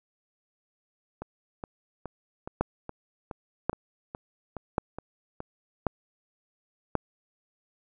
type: two click trains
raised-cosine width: 1 ms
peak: -22 / -10 dBFS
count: 11 / 5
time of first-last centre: 1.22-5.404 / 2.61-6.953 s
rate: 2.39 / 0.921 Hz
effects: none